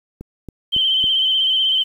click train, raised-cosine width 3 ms, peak -19 dBFS, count 4, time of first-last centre 0.21-1.041 s, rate 3.61 Hz
sine tone with vibrato, 3100 Hz, G7, 20 cents flat, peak -14 dBFS, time 0.72-1.84 s, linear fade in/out 20 ms, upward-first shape square, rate 16 Hz, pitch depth 30 cents each way
effects 8-bit

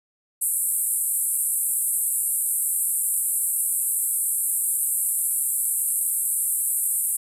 pink band-pass noise, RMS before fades -24 dBFS, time 0.41-7.17 s, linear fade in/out 10 ms, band 8100 to 13000 Hz, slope 96 dB/octave, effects none

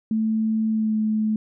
sine tone with pitch glide, 220 to 216.3 Hz, A3 to A3, 0 to -29 cents, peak -19 dBFS, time 0.11-1.36 s, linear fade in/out 2 ms, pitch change -29 cents, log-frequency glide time 0.69-0.96 s, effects none

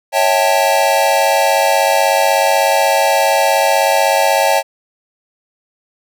square chord, A dominant seventh, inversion first, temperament equal with one note detuned, 554.4 / 650.9 / 784 / 880 Hz, C#5 / E5 / G5 / A5, 0 / -22 / 0 / 0 cents, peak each -17 dBFS, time 0.12-4.63 s, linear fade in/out 50 ms, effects none

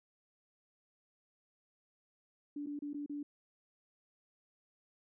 sine tone with dropouts, 290.5 Hz, D4, 19 cents flat, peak -38 dBFS, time 2.56-3.23 s, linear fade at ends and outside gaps 5 ms, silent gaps 2.662-2.668 / 2.791-2.821 / 2.933-2.943 / 3.062-3.095 s, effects none

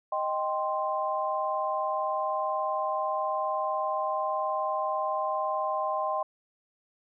sine chord, C minor, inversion first, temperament equal, 622.3 / 784 / 1046.5 Hz, Eb5 / G5 / C6, 0 / 0 / 0 cents, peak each -31 / -32 / -30 dBFS, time 0.12-6.23 s, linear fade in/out 5 ms, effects none

